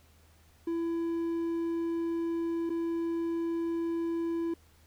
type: tone with dropouts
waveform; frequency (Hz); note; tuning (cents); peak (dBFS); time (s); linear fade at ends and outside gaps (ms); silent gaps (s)
triangle; 334.2; E4; +24; -27; 0.67-4.54; 5; 2.695-2.701
effects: added 79 Hz sine -60 dBFS peak until 4.86 s + pink hiss -64 dBFS RMS until 4.86 s